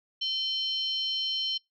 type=tone cluster; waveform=sine; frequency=3070 / 4211 / 5420 Hz; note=G7 / C8 / E8; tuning=-37 / +10 / +47 cents; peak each=-29 / -34 / -36 dBFS; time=0.21-1.58 s; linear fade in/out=10 ms; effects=noise-tail reverb RT60 0.2 s tail -26 dB re dry